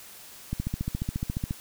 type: click train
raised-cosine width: 5 ms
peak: -16 dBFS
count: 15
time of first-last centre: 0.53-1.509 s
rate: 14.3 Hz
effects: white hiss -47 dBFS RMS until 1.6 s